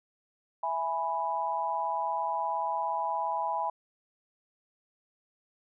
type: chord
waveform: sine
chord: E major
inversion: none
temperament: equal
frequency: 659.3 / 830.6 / 987.8 Hz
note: E5 / G#5 / B5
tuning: 0 / 0 / 0 cents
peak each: -36 / -32 / -31 dBFS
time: 0.63-3.7 s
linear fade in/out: 5 ms
effects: none